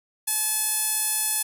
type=tone with band-pass filter; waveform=sawtooth; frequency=861 Hz; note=A5; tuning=38 cents flat; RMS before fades=-25 dBFS; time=0.27-1.43 s; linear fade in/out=10 ms; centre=11000 Hz; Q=2.7; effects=none